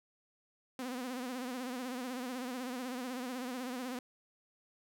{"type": "tone with vibrato", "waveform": "sawtooth", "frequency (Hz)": 251.8, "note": "B3", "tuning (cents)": 34, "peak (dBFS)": -34, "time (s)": [0.79, 3.99], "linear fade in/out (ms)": 2, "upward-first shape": "sine", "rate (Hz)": 16, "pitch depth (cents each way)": 81, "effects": []}